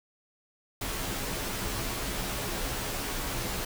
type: noise with comb filter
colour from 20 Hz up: pink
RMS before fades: -33 dBFS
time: 0.81-3.65 s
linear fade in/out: 5 ms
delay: 13 ms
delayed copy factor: -0.65
effects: none